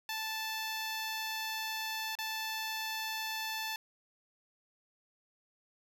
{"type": "tone with dropouts", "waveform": "10% pulse", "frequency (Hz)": 878, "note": "A5", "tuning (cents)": -4, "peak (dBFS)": -27, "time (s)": [0.09, 3.76], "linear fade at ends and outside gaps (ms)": 2, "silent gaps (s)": [2.153, 2.187], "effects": []}